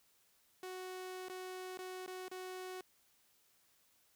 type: tone with dropouts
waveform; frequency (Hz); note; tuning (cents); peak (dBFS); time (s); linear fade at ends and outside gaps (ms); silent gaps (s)
sawtooth; 370; F#4; 0; -40; 0.63-2.81; 2; 1.285-1.297 / 1.774-1.789 / 2.063-2.077 / 2.283-2.314
effects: white hiss -72 dBFS RMS until 4.15 s